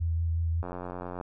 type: tone with vibrato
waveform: sine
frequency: 82.8 Hz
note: E2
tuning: 8 cents sharp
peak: -25 dBFS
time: 0-0.63 s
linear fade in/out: 20 ms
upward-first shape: sine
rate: 5.5 Hz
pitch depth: 19 cents each way
type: click train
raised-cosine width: 1 ms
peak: -23 dBFS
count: 53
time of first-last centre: 0.63-1.212 s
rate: 89.4 Hz
effects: none